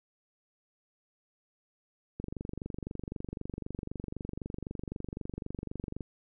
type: click train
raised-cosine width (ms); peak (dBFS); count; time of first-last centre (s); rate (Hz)
3; -24; 92; 2.2-6.008; 23.9
effects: none